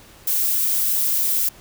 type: noise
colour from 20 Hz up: violet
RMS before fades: -20 dBFS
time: 0.27-1.49 s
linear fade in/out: 5 ms
effects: pink hiss -47 dBFS RMS until 1.6 s